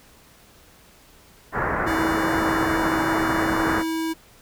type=low-pass noise; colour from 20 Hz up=white; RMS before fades=-24 dBFS; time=1.52-3.84 s; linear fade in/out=50 ms; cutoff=1800 Hz; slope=48 dB/octave
type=tone; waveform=square; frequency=323.8 Hz; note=E4; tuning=31 cents flat; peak=-24 dBFS; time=1.86-4.14 s; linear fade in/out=20 ms
effects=pink hiss -52 dBFS RMS until 4.41 s